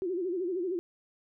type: tone with vibrato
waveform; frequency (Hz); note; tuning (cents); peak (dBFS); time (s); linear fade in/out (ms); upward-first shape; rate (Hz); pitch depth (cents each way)
sine; 360.5; F#4; -45; -29; 0.02-0.79; 0; sine; 13; 120
effects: none